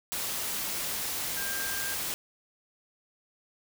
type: tone in noise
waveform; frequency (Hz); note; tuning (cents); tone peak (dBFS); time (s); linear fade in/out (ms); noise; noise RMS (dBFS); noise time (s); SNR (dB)
sine; 1595; G6; +30; -36; 1.37-1.94; 0; white; -33; 0.12-2.14; -6
effects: none